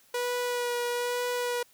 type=tone with vibrato; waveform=sawtooth; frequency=486.6 Hz; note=B4; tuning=26 cents flat; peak=-24 dBFS; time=0.14-1.63 s; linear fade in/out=5 ms; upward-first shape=sine; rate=1.1 Hz; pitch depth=15 cents each way; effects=white hiss -61 dBFS RMS until 1.73 s